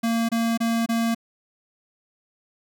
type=tone bursts; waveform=square; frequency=229.6 Hz; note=A#3; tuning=26 cents flat; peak=-21 dBFS; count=4; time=0.03-1.148 s; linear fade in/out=10 ms; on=260 ms; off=26 ms; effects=none